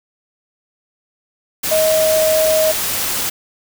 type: tone in noise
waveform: sine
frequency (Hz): 630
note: D#5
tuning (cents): +21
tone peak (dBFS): -12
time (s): 1.71-2.72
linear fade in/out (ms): 10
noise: white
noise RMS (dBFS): -20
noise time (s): 1.63-3.3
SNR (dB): +5
effects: none